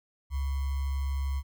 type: tone with sample-and-hold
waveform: sine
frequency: 68.6 Hz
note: C#2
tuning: 17 cents flat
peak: -27 dBFS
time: 0.3-1.43 s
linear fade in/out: 50 ms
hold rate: 1050 Hz
effects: none